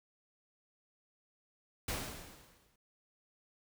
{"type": "noise with exponential decay", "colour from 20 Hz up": "pink", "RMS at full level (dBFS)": -35, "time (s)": [1.88, 2.76], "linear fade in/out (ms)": 5, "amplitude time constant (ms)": 190, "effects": []}